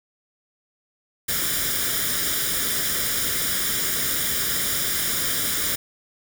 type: noise with comb filter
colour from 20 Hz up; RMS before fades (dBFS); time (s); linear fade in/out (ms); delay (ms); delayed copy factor
white; -24; 1.28-5.76; 10; 0.57; +0.7
effects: none